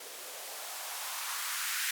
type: noise with band-pass filter sweep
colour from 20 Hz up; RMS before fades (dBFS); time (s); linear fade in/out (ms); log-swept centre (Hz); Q
violet; -38; 0-1.91; 5; 400 to 1700; 2.4
effects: none